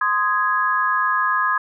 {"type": "chord", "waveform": "sine", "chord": "Ab major", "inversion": "first", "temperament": "just", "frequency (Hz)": [1038.3, 1245.9, 1661.2], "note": ["C6", "Eb6", "Ab6"], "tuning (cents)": [-14, 2, 0], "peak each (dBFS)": -21, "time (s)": [0.01, 1.58], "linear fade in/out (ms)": 5, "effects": []}